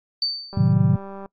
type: tone with exponential decay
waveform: sine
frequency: 4568 Hz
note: D8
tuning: 49 cents flat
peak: -18 dBFS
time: 0.22-0.73 s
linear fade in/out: 2 ms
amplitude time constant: 110 ms
type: click train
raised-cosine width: 1 ms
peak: -24 dBFS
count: 144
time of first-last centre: 0.53-1.26 s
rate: 196 Hz
type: chord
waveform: sine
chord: A diminished seventh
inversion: none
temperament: equal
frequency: 110 / 130.81 / 155.56 / 185 Hz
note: A2 / C3 / Eb3 / Gb3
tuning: 0 / 0 / 0 / 0 cents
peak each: -20 dBFS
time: 0.57-0.96 s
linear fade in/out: 5 ms
effects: noise-tail reverb RT60 0.1 s tail -23 dB re dry + AAC 64 kbps